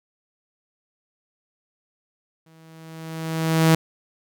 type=tone with exponential growth; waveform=sawtooth; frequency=161.4 Hz; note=E3; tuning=36 cents flat; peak=-8 dBFS; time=2.46-3.75 s; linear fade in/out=5 ms; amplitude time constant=280 ms; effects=none